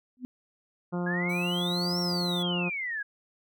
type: tone with exponential growth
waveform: sine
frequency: 250.9 Hz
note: B3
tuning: 28 cents sharp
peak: -29 dBFS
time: 0.17-0.25 s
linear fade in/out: 0 ms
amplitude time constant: 17 ms
type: harmonic tone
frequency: 176.3 Hz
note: F3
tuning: 17 cents sharp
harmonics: 1 / 2 / 3 / 4 / 5 / 6 / 7 / 8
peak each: -29 / -35 / -39 / -41 / -43 / -45 / -46 / -47 dBFS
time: 0.92-2.7 s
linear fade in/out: 20 ms
type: exponential two-way sweep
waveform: sine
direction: up then down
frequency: 1620 to 5588 to 1620 Hz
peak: -30 dBFS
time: 1.06-3.03 s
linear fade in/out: 10 ms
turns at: 2 s
type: tone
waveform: 5% pulse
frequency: 2000 Hz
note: B6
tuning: 21 cents sharp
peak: -34 dBFS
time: 1.29-2.43 s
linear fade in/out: 10 ms
effects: none